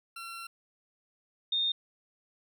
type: tone pair in turn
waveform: 20% pulse / sine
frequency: 1360 / 3660 Hz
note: F6 / A#7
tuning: -46 / -32 cents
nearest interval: octave + perfect fourth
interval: 1714 cents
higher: second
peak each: -35 / -26 dBFS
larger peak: second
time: 0.16-0.47 / 1.52-1.72 s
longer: first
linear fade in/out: 5 ms
effects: none